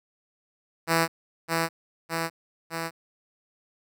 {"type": "tone with echo", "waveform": "5% pulse", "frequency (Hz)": 164.81, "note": "E3", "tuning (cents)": 0, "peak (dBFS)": -9, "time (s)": [0.87, 1.08], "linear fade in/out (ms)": 50, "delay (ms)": 610, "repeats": 3, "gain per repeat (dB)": -3, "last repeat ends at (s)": 2.91, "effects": []}